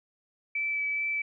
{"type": "tone with vibrato", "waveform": "sine", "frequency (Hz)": 2308, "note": "D7", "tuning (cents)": -31, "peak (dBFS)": -27, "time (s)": [0.55, 1.22], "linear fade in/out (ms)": 5, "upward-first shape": "sine", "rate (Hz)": 2.4, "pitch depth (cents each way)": 11, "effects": []}